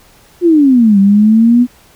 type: exponential two-way sweep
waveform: sine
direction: down then up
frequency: 360.2 to 194.3 to 248.9 Hz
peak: -4 dBFS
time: 0.41-1.67 s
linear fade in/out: 50 ms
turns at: 0.99 s
effects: pink hiss -45 dBFS RMS until 1.95 s